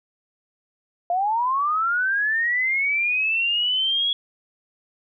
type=linear sweep; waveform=sine; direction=up; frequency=684 to 3362 Hz; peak=-19 dBFS; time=1.1-4.13 s; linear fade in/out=2 ms; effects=none